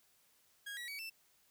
30% pulse tone with pitch steps, 1639 / 1926.7 / 2265 / 2663 Hz, G#6 / B6 / C#7 / E7, -23 / -43 / +37 / +17 cents, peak -40 dBFS, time 0.66-1.1 s, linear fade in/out 10 ms, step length 110 ms, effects white hiss -71 dBFS RMS until 1.5 s

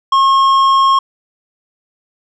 sine tone with tanh clipping, 1080 Hz, C#6, 45 cents flat, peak -9 dBFS, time 0.12-0.99 s, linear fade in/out 5 ms, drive 9 dB, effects none

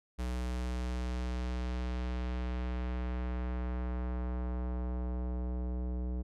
square tone with low-pass filter sweep, 61.74 Hz, B1, in tune, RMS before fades -35 dBFS, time 0.18-6.23 s, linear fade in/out 20 ms, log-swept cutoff 11000 to 470 Hz, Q 0.8, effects none

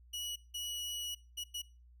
sawtooth tone bursts at uneven times, 2926 Hz, F#7, 20 cents flat, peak -35 dBFS, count 4, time 0.13-0.36 / 0.54-1.15 / 1.37-1.44 / 1.54-1.62 s, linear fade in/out 10 ms, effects noise-tail reverb RT60 0.3 s tail -20 dB re dry + added 60 Hz sine -57 dBFS peak until 2 s

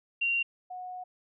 sine tone pair in turn, 2761 / 731.3 Hz, F7 / F#5, -20 / -20 cents, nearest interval octave + major seventh, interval 2300 cents, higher first, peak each -25 / -37 dBFS, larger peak first, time 0.21-0.43 / 0.7-1.04 s, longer second, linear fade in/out 10 ms, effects none

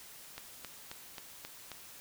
click train, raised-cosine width 0.2 ms, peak -25 dBFS, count 6, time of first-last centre 0.38-1.717 s, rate 3.74 Hz, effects white hiss -52 dBFS RMS until 2 s

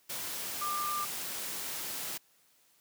sine tone in noise, 1193 Hz, D6, 27 cents sharp, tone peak -32 dBFS, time 0.61-1.05 s, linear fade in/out 10 ms, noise white, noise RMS -38 dBFS, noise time 0.09-2.18 s, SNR +3 dB, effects white hiss -67 dBFS RMS until 2.8 s + high-pass 100 Hz 12 dB/octave

